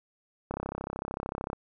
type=click train; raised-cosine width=1 ms; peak=-19 dBFS; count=35; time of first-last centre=0.51-1.531 s; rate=33.3 Hz; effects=none